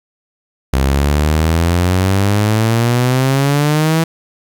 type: exponential sweep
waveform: sawtooth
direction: up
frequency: 65.41 to 164.81 Hz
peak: -7 dBFS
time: 0.73-4.04 s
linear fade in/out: 5 ms
effects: 8-bit